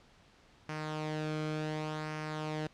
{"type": "tone with flanger", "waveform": "sawtooth", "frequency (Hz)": 154.2, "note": "D#3", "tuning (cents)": -15, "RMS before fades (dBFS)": -37, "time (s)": [0.69, 2.67], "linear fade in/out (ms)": 0, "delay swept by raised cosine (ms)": [0.26, 1.1], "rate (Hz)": 0.68, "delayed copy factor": -0.5, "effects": ["pink hiss -62 dBFS RMS until 2.73 s", "low-pass 5000 Hz 12 dB/octave"]}